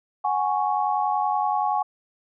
sine chord, F# suspended second, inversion none, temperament equal, 740 / 830.6 / 1108.7 Hz, F#5 / G#5 / C#6, 0 / 0 / 0 cents, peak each -26 / -23 / -27 dBFS, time 0.24-1.83 s, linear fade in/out 10 ms, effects none

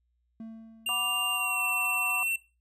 triangle tone with exponential decay, 224 Hz, A3, 31 cents sharp, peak -35 dBFS, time 0.4-1.55 s, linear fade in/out 2 ms, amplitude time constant 250 ms
square tone with pitch glide, 2794 to 2704 Hz, F7 to E7, 0 to +43 cents, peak -28 dBFS, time 0.86-2.36 s, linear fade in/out 5 ms, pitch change -57 cents, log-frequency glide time 1.32-1.63 s
sine chord, B minor, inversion second, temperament equal, 740 / 987.8 / 1174.7 Hz, F#5 / B5 / D6, 0 / 0 / 0 cents, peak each -37 / -39 / -36 dBFS, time 0.89-2.23 s, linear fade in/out 0 ms
effects noise-tail reverb RT60 0.3 s tail -17 dB re dry + added 60 Hz sine -70 dBFS peak until 2.6 s

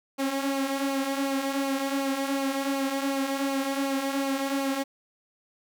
sawtooth tone with flanger, 273.4 Hz, C#4, 24 cents flat, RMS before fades -28 dBFS, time 0.18-4.84 s, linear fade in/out 20 ms, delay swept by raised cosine 0.55 to 4.45 ms, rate 2.7 Hz, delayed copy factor -0.55, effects none

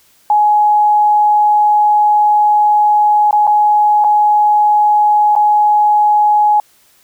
sine tone with dropouts, 839 Hz, G#5, 17 cents sharp, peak -7 dBFS, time 0.3-6.6 s, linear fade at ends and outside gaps 2 ms, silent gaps 3.31-3.328 / 3.469-3.475 / 4.041-4.045 / 5.353-5.362 s, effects white hiss -51 dBFS RMS until 7.03 s

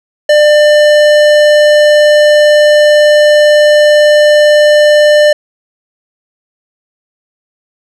sine tone with tanh clipping, 597 Hz, D5, 28 cents sharp, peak -5 dBFS, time 0.29-5.33 s, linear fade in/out 5 ms, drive 18 dB, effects none

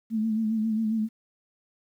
sine tone with vibrato, 220 Hz, A3, in tune, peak -23 dBFS, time 0.1-1.09 s, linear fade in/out 50 ms, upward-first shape sine, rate 7.4 Hz, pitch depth 47 cents each way, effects 10-bit

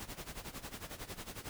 pink noise with tremolo, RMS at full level -43 dBFS, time 0-1.49 s, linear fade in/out 0 ms, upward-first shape sine, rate 11 Hz, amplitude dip 80%, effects none

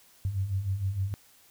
sine beating tone pair, 92 / 98.5 Hz, F#2 / G2, -9 / +9 cents, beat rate 6.5 Hz, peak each -34 / -28 dBFS, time 0.25-1.14 s, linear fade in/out 0 ms, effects white hiss -59 dBFS RMS until 1.5 s

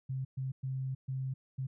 sine tone bursts at uneven times, 132 Hz, C3, 16 cents sharp, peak -33 dBFS, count 5, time 0.09-0.25 / 0.37-0.52 / 0.63-0.95 / 1.08-1.34 / 1.58-1.67 s, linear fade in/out 10 ms, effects none

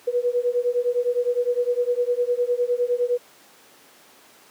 sine beating tone pair, 482.9 / 492.7 Hz, B4 / B4, -39 / -4 cents, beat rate 9.8 Hz, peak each -22 dBFS, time 0.07-3.18 s, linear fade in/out 10 ms, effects pink hiss -51 dBFS RMS until 4.5 s + high-pass 300 Hz 12 dB/octave

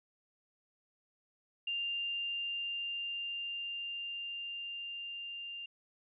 sine tone with level ramp, 2794 Hz, F7, in tune, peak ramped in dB -33 to -41 dBFS, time 1.67-5.66 s, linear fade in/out 5 ms, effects none

